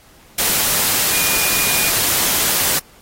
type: tone in noise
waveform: sine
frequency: 2437 Hz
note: D#7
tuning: 37 cents flat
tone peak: -24 dBFS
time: 1.13-1.9 s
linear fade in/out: 5 ms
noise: white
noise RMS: -17 dBFS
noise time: 0.38-2.79 s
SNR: -10 dB
effects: pink hiss -48 dBFS RMS until 3.01 s + AAC 48 kbps